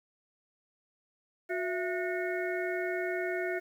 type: harmonic tone with a mistuned harmonic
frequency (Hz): 364.1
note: F#4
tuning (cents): -28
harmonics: 1 / 2 / 4 / 5 / 6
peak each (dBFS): -33 / -36 / -39 / -40 / -41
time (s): 1.49-3.6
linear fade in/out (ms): 20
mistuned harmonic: 2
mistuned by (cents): -150
effects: 10-bit